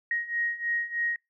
sine beating tone pair, 1878 / 1881.2 Hz, A#6 / A#6, +12 / +15 cents, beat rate 3.2 Hz, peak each -32 / -29 dBFS, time 0.11-1.16 s, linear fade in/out 2 ms, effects noise-tail reverb RT60 0.2 s tail -26 dB re dry

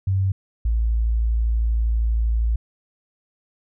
sine tone pair in turn, 95.9 / 56.3 Hz, G2 / A1, -37 / +40 cents, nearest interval major sixth, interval 923 cents, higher first, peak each -17 dBFS, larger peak neither, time 0.07-0.32 / 0.65-2.56 s, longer second, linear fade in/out 5 ms, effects none

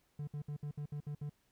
triangle tone bursts, 146.83 Hz, D3, in tune, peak -36 dBFS, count 8, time 0.19-1.296 s, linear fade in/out 5 ms, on 84 ms, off 62 ms, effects pink hiss -75 dBFS RMS until 1.51 s

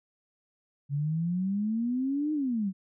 sine exponential two-way sweep, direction up then down, 138.59 to 310 to 182.8 Hz, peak -26 dBFS, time 0.89-2.73 s, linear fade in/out 50 ms, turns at 2.33 s, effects none

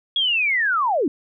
sine linear sweep, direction down, 3356 to 247.5 Hz, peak -17 dBFS, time 0.16-1.08 s, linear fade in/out 2 ms, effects none

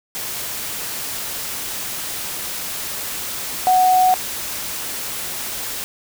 sine tone in noise, 740 Hz, F#5, in tune, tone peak -11 dBFS, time 3.67-4.14 s, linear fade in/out 0 ms, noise white, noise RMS -27 dBFS, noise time 0.15-5.84 s, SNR +13 dB, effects none

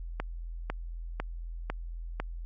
click train, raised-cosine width 0.5 ms, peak -17 dBFS, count 5, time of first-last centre 0.2-2.2 s, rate 2 Hz, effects added 42 Hz sine -36 dBFS peak until 2.45 s

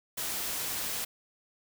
white noise, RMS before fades -34 dBFS, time 0.17-1.05 s, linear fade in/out 10 ms, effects none

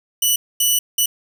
10% pulse tone bursts at uneven times, 2960 Hz, F#7, in tune, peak -6 dBFS, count 3, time 0.22-0.36 / 0.6-0.79 / 0.98-1.06 s, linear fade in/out 5 ms, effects 7-bit

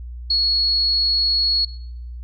sine tone, 4346 Hz, C#8, 35 cents flat, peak -15 dBFS, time 0.3-1.65 s, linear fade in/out 5 ms, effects noise-tail reverb RT60 0.7 s tail -19 dB re dry + added 60 Hz sine -30 dBFS peak until 2.23 s

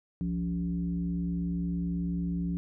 sine tone with frequency modulation, 174.61 Hz, F3, in tune, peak -28 dBFS, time 0.21-2.57 s, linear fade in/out 0 ms, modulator 109 Hz, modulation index 0.69, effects none

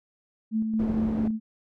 sine tone with tremolo, 220 Hz, A3, in tune, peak -22 dBFS, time 0.51-1.4 s, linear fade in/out 50 ms, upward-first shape square, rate 4.4 Hz, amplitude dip 35%
white low-pass noise, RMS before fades -33 dBFS, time 0.79-1.28 s, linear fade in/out 5 ms, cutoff 320 Hz, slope 12 dB/octave
effects none

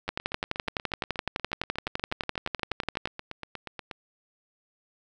two click trains, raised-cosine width 0.3 ms, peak -11 / -20 dBFS, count 36 / 33, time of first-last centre 0.09-3.056 / 0.08-3.912 s, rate 11.8 / 8.35 Hz, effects none

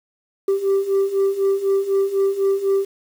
sine beating tone pair, 389.4 / 393.4 Hz, G4 / G4, -12 / +6 cents, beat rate 4 Hz, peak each -19 / -16 dBFS, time 0.48-2.85 s, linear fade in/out 5 ms, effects tanh soft clip ceiling -13 dBFS + 7-bit

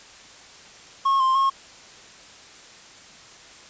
triangle tone with pitch steps, 1088 / 1051 / 1083 Hz, C#6 / C6 / C#6, -33 / +7 / -41 cents, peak -15 dBFS, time 1.05-1.5 s, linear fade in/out 10 ms, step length 150 ms, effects white hiss -46 dBFS RMS until 3.69 s + resampled to 16000 Hz

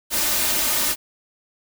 white noise with comb filter, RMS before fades -21 dBFS, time 0.1-0.96 s, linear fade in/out 50 ms, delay 3.3 ms, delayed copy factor +0.6, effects none

